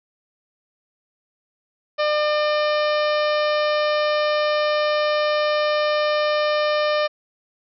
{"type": "harmonic tone with a mistuned harmonic", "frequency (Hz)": 600, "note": "D5", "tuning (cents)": 37, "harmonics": [1, 2, 3, 4, 5, 6, 7, 8, 9], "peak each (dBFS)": [-19, -25, -29, -31, -33, -35, -36, -37, -38], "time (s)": [1.98, 7.08], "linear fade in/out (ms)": 20, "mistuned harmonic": 6, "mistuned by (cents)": 39, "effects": []}